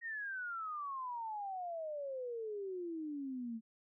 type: exponential sweep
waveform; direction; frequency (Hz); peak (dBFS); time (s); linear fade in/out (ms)
sine; down; 1885 to 220; -39; 0.01-3.61; 50
effects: none